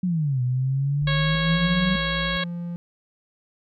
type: exponential two-way sweep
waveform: sine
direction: down then up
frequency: 188.2 to 123.47 to 188.2 Hz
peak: -20 dBFS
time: 0.03-1.96 s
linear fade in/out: 5 ms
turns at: 0.42 s
type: tone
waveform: triangle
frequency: 55 Hz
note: A1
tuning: in tune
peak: -30 dBFS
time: 1.02-2.37 s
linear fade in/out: 0 ms
type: harmonic tone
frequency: 550 Hz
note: C#5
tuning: 14 cents flat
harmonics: 1 / 2 / 3 / 4 / 5 / 6 / 7 / 8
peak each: -32 / -32 / -29 / -32 / -37 / -31 / -33 / -41 dBFS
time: 1.07-2.44 s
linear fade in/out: 5 ms
type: tone with pitch glide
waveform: triangle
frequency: 161.3 to 172.88 Hz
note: E3 to F3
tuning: -37 to -17 cents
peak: -26 dBFS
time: 1.35-2.76 s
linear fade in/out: 0 ms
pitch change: +120 cents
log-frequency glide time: 1.91-2.37 s
effects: none